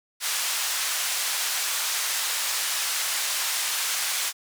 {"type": "band-pass noise", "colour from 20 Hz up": "white", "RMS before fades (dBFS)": -27, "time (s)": [0.2, 4.33], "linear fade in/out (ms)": 50, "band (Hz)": [970, 9600], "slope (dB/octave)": 12, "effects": []}